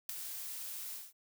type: noise with ADSR envelope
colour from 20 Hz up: blue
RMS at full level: -33 dBFS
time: 0.09-1.13 s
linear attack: 4 ms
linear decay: 6 ms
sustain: -10 dB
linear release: 200 ms
effects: none